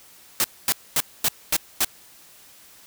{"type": "noise bursts", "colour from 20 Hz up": "white", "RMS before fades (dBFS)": -20, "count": 6, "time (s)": [0.4, 1.846], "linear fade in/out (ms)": 0, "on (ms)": 41, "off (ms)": 240, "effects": ["white hiss -50 dBFS RMS until 2.86 s"]}